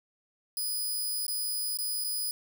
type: tone with dropouts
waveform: 5% pulse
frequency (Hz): 4978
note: D#8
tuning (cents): 0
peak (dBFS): -23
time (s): 0.57-2.31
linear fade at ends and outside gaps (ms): 1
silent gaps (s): 1.266-1.281 / 1.772-1.787 / 2.04-2.045
effects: none